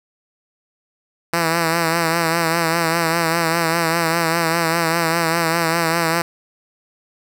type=tone with vibrato; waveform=5% pulse; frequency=166 Hz; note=E3; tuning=12 cents sharp; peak=-5 dBFS; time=1.33-6.22 s; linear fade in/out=5 ms; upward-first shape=triangle; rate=5 Hz; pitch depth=60 cents each way; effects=none